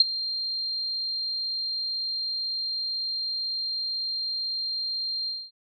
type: tone with ADSR envelope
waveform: sine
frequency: 4186 Hz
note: C8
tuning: in tune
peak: -10 dBFS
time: 0-5.51 s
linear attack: 4 ms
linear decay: 23 ms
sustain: -17 dB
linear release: 240 ms
effects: none